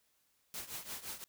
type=noise with tremolo; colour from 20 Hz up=white; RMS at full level=-41 dBFS; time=0.54-1.24 s; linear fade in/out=0 ms; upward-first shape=triangle; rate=5.8 Hz; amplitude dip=85%; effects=white hiss -75 dBFS RMS until 1.28 s